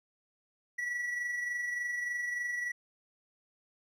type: tone with amplitude modulation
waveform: triangle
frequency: 1943 Hz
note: B6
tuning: 29 cents flat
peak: -29 dBFS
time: 0.78-2.72 s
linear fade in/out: 10 ms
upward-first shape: sine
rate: 23.4 Hz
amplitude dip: 40%
effects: none